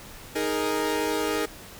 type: chord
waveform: sawtooth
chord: D# suspended fourth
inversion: none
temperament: equal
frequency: 311.1 / 415.3 / 466.2 Hz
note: D#4 / G#4 / A#4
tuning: 0 / 0 / 0 cents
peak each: -25 dBFS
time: 0.35-1.46 s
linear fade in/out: 10 ms
effects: pink hiss -44 dBFS RMS until 1.79 s